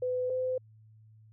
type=tone pair in turn; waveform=sine; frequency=503 / 511.5 Hz; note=B4 / C5; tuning=+32 / -39 cents; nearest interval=unison; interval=29 cents; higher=second; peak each=-28 dBFS; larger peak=neither; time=0.02-0.3 / 0.3-0.58 s; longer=neither; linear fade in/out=5 ms; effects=added 109 Hz sine -54 dBFS peak until 1.32 s